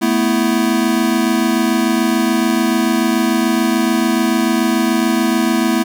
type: chord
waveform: square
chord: A suspended second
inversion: none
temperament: equal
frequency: 220 / 246.9 / 329.6 Hz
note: A3 / B3 / E4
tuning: 0 / 0 / 0 cents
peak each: -18 dBFS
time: 0.01-5.84 s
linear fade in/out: 20 ms
effects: none